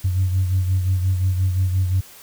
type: beating tone pair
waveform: sine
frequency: 92.5 / 98.2 Hz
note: F#2 / G2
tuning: 0 / +4 cents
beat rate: 5.7 Hz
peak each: -16 / -25 dBFS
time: 0.04-2.01 s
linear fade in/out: 10 ms
effects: tanh soft clip ceiling -11 dBFS + white hiss -44 dBFS RMS until 2.22 s